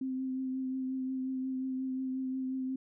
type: tone with vibrato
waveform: sine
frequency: 261 Hz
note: C4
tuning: 4 cents flat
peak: -32 dBFS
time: 0.01-2.76 s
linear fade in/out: 5 ms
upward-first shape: triangle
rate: 5.6 Hz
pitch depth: 21 cents each way
effects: none